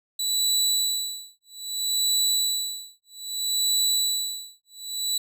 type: tone with tremolo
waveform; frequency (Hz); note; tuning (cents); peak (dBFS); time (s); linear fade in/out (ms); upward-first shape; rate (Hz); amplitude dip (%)
25% pulse; 3951; B7; 0; -16; 0.19-5.18; 5; sine; 0.62; 100
effects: none